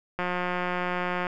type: click train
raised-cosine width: 0.5 ms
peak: -14 dBFS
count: 194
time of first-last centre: 0.19-1.268 s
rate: 179 Hz
effects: none